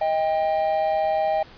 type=tone pair together; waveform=triangle; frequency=630 / 793.8 Hz; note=D#5 / G5; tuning=+21 / +22 cents; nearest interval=major third; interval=401 cents; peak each=-20 / -21 dBFS; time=0.01-1.43 s; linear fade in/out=5 ms; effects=pink hiss -47 dBFS RMS until 1.57 s + resampled to 11025 Hz